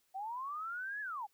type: linear two-way sweep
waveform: sine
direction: up then down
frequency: 740 to 1724 to 768 Hz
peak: -38 dBFS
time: 0.14-1.27 s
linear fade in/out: 20 ms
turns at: 1.01 s
effects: white hiss -75 dBFS RMS until 1.33 s